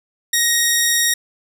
10% pulse tone, 1877 Hz, A#6, 11 cents sharp, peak -5 dBFS, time 0.33-1.14 s, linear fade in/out 5 ms, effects none

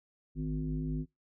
sine tone with frequency modulation, 155.56 Hz, D#3, in tune, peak -31 dBFS, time 0.35-1.06 s, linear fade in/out 50 ms, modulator 102 Hz, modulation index 1.2, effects noise-tail reverb RT60 0.2 s tail -24 dB re dry

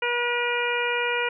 harmonic tone with a mistuned harmonic, 481.6 Hz, B4, 44 cents flat, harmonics 1 / 2 / 3 / 4 / 5 / 6, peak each -28 / -30 / -29 / -32 / -28 / -33 dBFS, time 0.02-1.29 s, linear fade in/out 5 ms, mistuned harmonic 6, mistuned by -16 cents, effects none

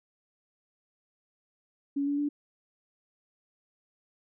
sine tone with pitch steps, 281.3 / 286.1 / 290.9 Hz, C#4 / D4 / D4, +26 / -45 / -16 cents, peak -26 dBFS, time 1.96-2.29 s, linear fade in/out 10 ms, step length 110 ms, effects none

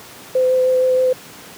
sine tone with vibrato, 512 Hz, C5, 38 cents flat, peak -12 dBFS, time 0.35-1.13 s, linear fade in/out 5 ms, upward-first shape sine, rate 6.4 Hz, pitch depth 10 cents each way, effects pink hiss -38 dBFS RMS until 1.57 s + high-pass 150 Hz 12 dB/octave

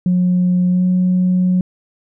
sine tone with pitch glide, 180.1 to 182.51 Hz, F#3 to F#3, -46 to -23 cents, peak -10 dBFS, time 0.06-1.61 s, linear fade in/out 2 ms, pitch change +23 cents, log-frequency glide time 0.69-0.84 s, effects tanh soft clip ceiling -8 dBFS

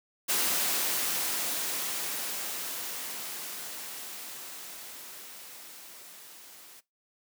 white noise with level ramp, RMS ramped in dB -27 to -51 dBFS, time 0.28-6.81 s, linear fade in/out 20 ms, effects noise-tail reverb RT60 0.2 s tail -20 dB re dry + high-pass 200 Hz 12 dB/octave

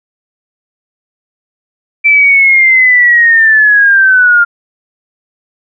sine linear sweep, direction down, 2338 to 1396.9 Hz, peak -3 dBFS, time 2.04-4.45 s, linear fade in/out 20 ms, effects none

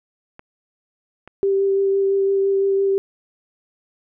clicks, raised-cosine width 0.5 ms, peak -24 dBFS, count 2, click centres 0.394 / 1.276 s
sine tone with vibrato, 392 Hz, G4, in tune, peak -15 dBFS, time 1.43-2.98 s, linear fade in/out 0 ms, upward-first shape sine, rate 5.9 Hz, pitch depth 11 cents each way
effects none

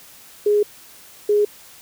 sine tone pair in turn, 415.3 / 415.3 Hz, G#4 / G#4, 0 / 0 cents, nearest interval unison, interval 0 cents, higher neither, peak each -13 dBFS, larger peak neither, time 0.46-0.63 / 1.29-1.45 s, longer first, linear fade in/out 5 ms, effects white hiss -45 dBFS RMS until 1.81 s

